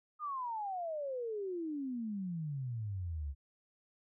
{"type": "exponential sweep", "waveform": "sine", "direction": "down", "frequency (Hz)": [1244.5, 67], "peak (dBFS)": -36, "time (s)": [0.19, 3.35], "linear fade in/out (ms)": 50, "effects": []}